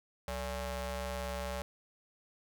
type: ring-modulated tone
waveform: sawtooth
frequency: 254.1 Hz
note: B3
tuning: 49 cents sharp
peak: -29 dBFS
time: 0.28-1.62 s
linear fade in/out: 0 ms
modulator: 322 Hz
effects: none

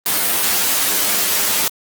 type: noise with comb filter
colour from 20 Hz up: white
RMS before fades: -17 dBFS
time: 0.06-1.68 s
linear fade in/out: 2 ms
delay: 10 ms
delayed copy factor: +0.9
effects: high-pass 150 Hz 12 dB/octave + Opus 32 kbps

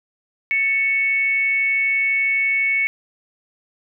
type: tone with frequency modulation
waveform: sine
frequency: 2217 Hz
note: C#7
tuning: in tune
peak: -16 dBFS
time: 0.51-2.87 s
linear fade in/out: 0 ms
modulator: 445 Hz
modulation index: 0.28
effects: none

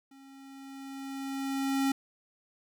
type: tone with level ramp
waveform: square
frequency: 271.7 Hz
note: C#4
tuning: 35 cents flat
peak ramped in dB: -53 to -25 dBFS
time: 0.11-1.92 s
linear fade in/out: 5 ms
effects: none

